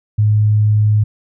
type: tone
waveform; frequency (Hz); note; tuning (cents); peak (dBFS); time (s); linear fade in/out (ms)
sine; 106.1; G#2; +38; -9; 0.18-1.04; 10
effects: none